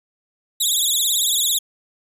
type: tone with vibrato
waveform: 15% pulse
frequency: 3612 Hz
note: A7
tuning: 45 cents sharp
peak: -10 dBFS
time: 0.6-1.59 s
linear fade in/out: 10 ms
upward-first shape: triangle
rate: 18 Hz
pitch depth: 180 cents each way
effects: resampled to 32000 Hz